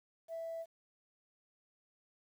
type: tone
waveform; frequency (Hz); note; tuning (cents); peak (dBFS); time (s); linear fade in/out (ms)
sine; 659.3; E5; 0; -38; 0.28-0.66; 50
effects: tanh soft clip ceiling -36 dBFS + 11-bit